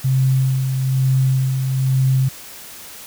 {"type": "tone with tremolo", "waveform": "sine", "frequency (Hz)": 131.9, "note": "C3", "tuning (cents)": 14, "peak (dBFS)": -12, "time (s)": [0.04, 2.29], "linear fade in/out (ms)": 10, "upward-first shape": "sine", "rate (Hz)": 1.1, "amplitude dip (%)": 45, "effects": ["white hiss -37 dBFS RMS until 3.06 s"]}